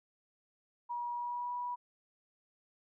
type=tone with pitch glide; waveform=sine; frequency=960 to 975.7 Hz; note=B5 to B5; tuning=-49 to -21 cents; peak=-35 dBFS; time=0.89-1.76 s; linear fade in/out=20 ms; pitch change=+28 cents; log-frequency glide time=1.14-1.54 s; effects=none